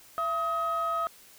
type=tone pair together; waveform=sine; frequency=672.4 / 1267 Hz; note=E5 / D#6; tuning=+34 / +31 cents; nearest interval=major seventh; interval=1097 cents; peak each=-31 / -26 dBFS; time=0.18-1.07 s; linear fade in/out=0 ms; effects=tanh soft clip ceiling -22 dBFS + white hiss -54 dBFS RMS until 1.38 s